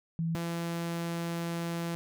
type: tone pair in turn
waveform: sine / sawtooth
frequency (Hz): 164.81 / 169.05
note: E3 / E3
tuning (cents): 0 / +44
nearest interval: unison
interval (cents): 44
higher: second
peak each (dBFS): -28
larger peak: neither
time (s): 0.19-0.35 / 0.35-1.95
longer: second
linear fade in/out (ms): 0
effects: none